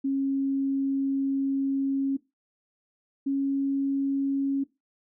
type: tone pair in turn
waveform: sine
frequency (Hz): 272.7 / 275.1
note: C#4 / C#4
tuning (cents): -28 / -13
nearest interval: unison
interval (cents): 15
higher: second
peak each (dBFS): -23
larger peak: neither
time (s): 0.04-2.17 / 3.26-4.64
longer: first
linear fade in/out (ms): 10
effects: noise-tail reverb RT60 0.2 s tail -17 dB re dry